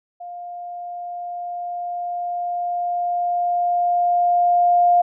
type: tone with level ramp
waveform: sine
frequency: 704 Hz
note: F5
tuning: 14 cents sharp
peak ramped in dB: -31 to -11 dBFS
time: 0.2-5.02 s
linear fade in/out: 10 ms
effects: none